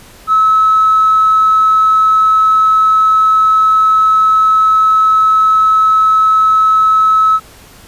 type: tone with tanh clipping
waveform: triangle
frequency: 1295 Hz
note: E6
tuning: 31 cents flat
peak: -6 dBFS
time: 0.27-7.4 s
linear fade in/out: 50 ms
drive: 4 dB
effects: pink hiss -39 dBFS RMS until 7.87 s + resampled to 32000 Hz